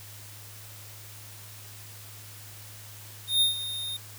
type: tone with ADSR envelope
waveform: square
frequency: 3679 Hz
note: A#7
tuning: 24 cents flat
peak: -19 dBFS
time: 3.27-3.97 s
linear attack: 140 ms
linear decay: 130 ms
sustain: -13 dB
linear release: 8 ms
effects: added 104 Hz sine -47 dBFS peak until 4.18 s + white hiss -47 dBFS RMS until 4.18 s